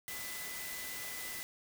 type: tone in noise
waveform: sine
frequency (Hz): 2001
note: B6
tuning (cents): +22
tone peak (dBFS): -46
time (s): 0.08-1.43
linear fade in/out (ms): 0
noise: white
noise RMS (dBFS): -43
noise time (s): 0.08-1.43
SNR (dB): -6
effects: none